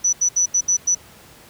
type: tone bursts at uneven times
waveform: sine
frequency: 5940 Hz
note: F#8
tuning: 6 cents sharp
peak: -14 dBFS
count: 6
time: 0.04-0.13 / 0.21-0.29 / 0.36-0.46 / 0.54-0.61 / 0.68-0.77 / 0.87-0.95 s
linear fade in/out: 10 ms
effects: pink hiss -46 dBFS RMS until 1.49 s + high-pass 60 Hz 12 dB/octave